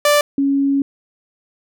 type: tone pair in turn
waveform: sawtooth / sine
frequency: 587.3 / 277.2 Hz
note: D5 / C#4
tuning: 0 / 0 cents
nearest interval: octave + minor second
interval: 1300 cents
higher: first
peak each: -7 / -13 dBFS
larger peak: first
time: 0.05-0.21 / 0.38-0.82 s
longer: second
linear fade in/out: 2 ms
effects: none

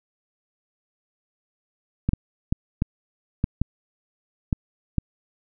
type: clicks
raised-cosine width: 5 ms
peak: -8 dBFS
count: 8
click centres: 2.09 / 2.134 / 2.525 / 2.821 / 3.441 / 3.616 / 4.528 / 4.983 s
effects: none

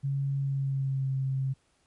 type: tone with pitch glide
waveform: sine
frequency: 138.3 to 133.74 Hz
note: C#3 to C3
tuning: -4 to +38 cents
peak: -26 dBFS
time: 0.03-1.54 s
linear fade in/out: 20 ms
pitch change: -58 cents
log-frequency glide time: 0.37-1.11 s
effects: pink hiss -69 dBFS RMS until 1.86 s + MP3 48 kbps

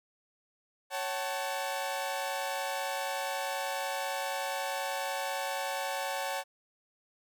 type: chord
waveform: sawtooth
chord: F# minor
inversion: second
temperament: equal with one note detuned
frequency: 554.4 / 756 / 880 Hz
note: C#5 / F#5 / A5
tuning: 0 / +37 / 0 cents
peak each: -33 dBFS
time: 0.9-6.44 s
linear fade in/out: 50 ms
effects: none

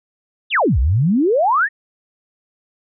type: exponential two-way sweep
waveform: sine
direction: down then up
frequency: 3874 to 57.5 to 1908 Hz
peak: -12 dBFS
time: 0.5-1.69 s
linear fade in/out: 50 ms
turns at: 0.79 s
effects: none

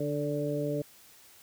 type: harmonic tone with a mistuned harmonic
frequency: 146.83 Hz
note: D3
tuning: in tune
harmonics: 1 / 2 / 3 / 4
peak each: -34 / -34 / -34 / -34 dBFS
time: 0-0.82 s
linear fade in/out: 5 ms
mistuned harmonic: 4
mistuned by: -18 cents
effects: white hiss -56 dBFS RMS until 1.42 s

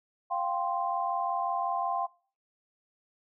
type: chord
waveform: sine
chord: F suspended second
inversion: none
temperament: equal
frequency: 698.5 / 784 / 1046.5 Hz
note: F5 / G5 / C6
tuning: 0 / 0 / 0 cents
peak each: -32 dBFS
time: 0.3-2.07 s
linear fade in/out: 20 ms
effects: noise-tail reverb RT60 0.4 s tail -21 dB re dry

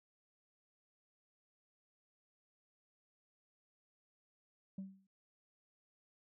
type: tone with exponential decay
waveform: sine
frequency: 192.6 Hz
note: G3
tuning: 30 cents flat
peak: -37 dBFS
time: 4.78-5.07 s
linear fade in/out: 5 ms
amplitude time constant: 63 ms
effects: tanh soft clip ceiling -39 dBFS

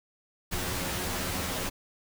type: noise with comb filter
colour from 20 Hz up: pink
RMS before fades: -32 dBFS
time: 0.51-1.7 s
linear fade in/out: 20 ms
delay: 11 ms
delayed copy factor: +0.75
effects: none

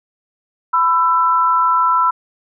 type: tone pair together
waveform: sine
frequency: 1000 / 1333.2 Hz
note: B5 / E6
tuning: +21 / +19 cents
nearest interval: perfect fourth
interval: 498 cents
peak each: -14 dBFS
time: 0.73-2.11 s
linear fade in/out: 10 ms
effects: none

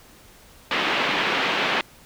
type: band-pass noise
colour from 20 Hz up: white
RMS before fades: -23 dBFS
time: 0.71-1.81 s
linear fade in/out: 2 ms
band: 180 to 3100 Hz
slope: 24 dB/octave
effects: pink hiss -50 dBFS RMS until 2.05 s

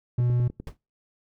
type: tone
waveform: triangle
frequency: 121.9 Hz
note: B2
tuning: 22 cents flat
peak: -18 dBFS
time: 0.18-0.48 s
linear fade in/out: 5 ms
type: click train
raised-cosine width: 3 ms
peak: -23 dBFS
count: 5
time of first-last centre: 0.2-0.6 s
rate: 10 Hz
type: noise with exponential decay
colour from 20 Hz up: brown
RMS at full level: -31 dBFS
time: 0.67-0.77 s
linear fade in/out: 2 ms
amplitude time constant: 21 ms
effects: noise-tail reverb RT60 0.3 s tail -26 dB re dry

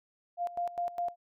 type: tone with tremolo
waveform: sine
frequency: 698.5 Hz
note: F5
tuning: in tune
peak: -29 dBFS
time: 0.37-1.16 s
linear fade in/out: 50 ms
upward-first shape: square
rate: 4.9 Hz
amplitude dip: 80%
effects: none

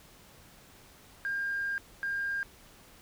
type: tone bursts at uneven times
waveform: sine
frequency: 1605 Hz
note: G6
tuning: 40 cents sharp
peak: -29 dBFS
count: 2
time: 1.25-1.78 / 2.03-2.43 s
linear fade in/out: 0 ms
effects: tanh soft clip ceiling -25 dBFS + pink hiss -56 dBFS RMS until 3.01 s

